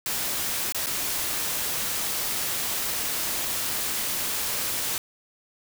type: noise with dropouts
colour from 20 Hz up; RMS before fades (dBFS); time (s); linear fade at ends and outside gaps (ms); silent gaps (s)
white; -28; 0.06-4.98; 1; 0.723-0.746 / 0.861-0.868
effects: none